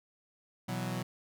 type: chord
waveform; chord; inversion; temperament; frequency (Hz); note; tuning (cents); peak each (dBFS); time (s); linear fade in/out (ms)
sawtooth; B suspended fourth; none; equal; 123.47 / 164.81 / 185; B2 / E3 / F#3; 0 / 0 / 0; -33 / -36 / -33; 0.68-1.03; 10
effects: none